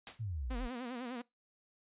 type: noise with exponential decay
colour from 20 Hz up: white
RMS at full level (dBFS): -40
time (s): 0.07-0.25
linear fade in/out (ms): 1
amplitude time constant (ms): 38
type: exponential sweep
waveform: sine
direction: down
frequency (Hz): 121.2 to 36.3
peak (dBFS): -36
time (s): 0.19-0.68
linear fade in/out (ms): 20
type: tone with vibrato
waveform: sawtooth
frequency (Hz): 246.9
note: B3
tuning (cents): 0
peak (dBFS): -36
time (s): 0.5-1.22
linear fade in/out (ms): 10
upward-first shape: sine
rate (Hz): 9.9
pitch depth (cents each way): 100
effects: noise-tail reverb RT60 0.2 s tail -23 dB re dry + resampled to 8000 Hz